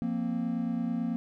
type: chord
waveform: triangle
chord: F suspended fourth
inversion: none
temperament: just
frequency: 174.61 / 232.8 / 261.9 Hz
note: F3 / Bb3 / C4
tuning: 0 / -2 / +2 cents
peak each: -33 / -28 / -33 dBFS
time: 0.02-1.16 s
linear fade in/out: 0 ms
effects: none